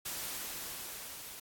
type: noise with level ramp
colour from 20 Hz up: white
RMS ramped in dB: -38 to -47 dBFS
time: 0.05-1.4 s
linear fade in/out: 10 ms
effects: AAC 64 kbps